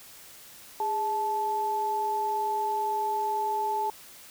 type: tone pair together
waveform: sine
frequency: 411.1 / 871 Hz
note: G#4 / A5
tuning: -18 / -18 cents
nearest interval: octave + minor second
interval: 1300 cents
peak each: -34 / -26 dBFS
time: 0.8-3.9 s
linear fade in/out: 2 ms
effects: white hiss -49 dBFS RMS until 4.3 s